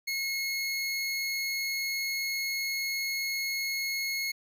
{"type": "tone", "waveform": "25% pulse", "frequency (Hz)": 2171, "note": "C#7", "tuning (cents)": -37, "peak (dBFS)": -26, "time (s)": [0.07, 4.32], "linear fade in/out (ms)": 10, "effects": []}